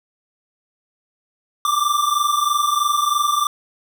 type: tone pair together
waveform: square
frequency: 1167 / 1190.1 Hz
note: D6 / D6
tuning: -11 / +23 cents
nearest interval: unison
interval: 34 cents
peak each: -20 dBFS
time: 1.65-3.47 s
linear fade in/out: 2 ms
effects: none